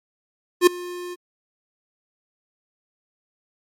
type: tone with ADSR envelope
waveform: square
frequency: 355.2 Hz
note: F4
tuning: 29 cents sharp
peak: -8 dBFS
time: 0.61-1.16 s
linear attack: 59 ms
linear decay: 6 ms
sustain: -23 dB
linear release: 31 ms
effects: MP3 64 kbps